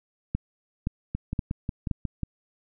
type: two click trains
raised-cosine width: 5 ms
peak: -13 / -16 dBFS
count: 4 / 7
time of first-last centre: 0.35-1.913 / 1.15-2.233 s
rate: 1.92 / 5.54 Hz
effects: none